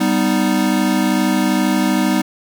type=chord; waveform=square; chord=G augmented; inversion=none; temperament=equal with one note detuned; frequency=196 / 248.7 / 311.1 Hz; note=G3 / B3 / D#4; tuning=0 / +12 / 0 cents; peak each=-19 dBFS; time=0-2.22 s; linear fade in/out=10 ms; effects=none